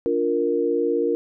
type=chord; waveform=sine; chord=Bb major; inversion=first; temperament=just; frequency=291.4 / 349.6 / 466.2 Hz; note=D4 / F4 / Bb4; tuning=-13 / +2 / 0 cents; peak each=-26 / -24 / -21 dBFS; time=0.06-1.15 s; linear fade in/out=0 ms; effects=none